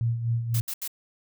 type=tone with tremolo; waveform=sine; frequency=116.54 Hz; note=A#2; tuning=in tune; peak=-21 dBFS; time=0.01-0.61 s; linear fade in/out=0 ms; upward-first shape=sine; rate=4 Hz; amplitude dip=60%
type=noise bursts; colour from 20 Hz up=blue; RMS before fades=-32 dBFS; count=3; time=0.54-0.878 s; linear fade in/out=5 ms; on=62 ms; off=76 ms
effects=none